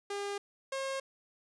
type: tone pair in turn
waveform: sawtooth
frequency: 403.4 / 538.5 Hz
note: G4 / C5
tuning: +50 / +50 cents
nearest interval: perfect fourth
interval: 500 cents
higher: second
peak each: -31 / -30 dBFS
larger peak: second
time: 0.1-0.38 / 0.72-1 s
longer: neither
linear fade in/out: 5 ms
effects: resampled to 22050 Hz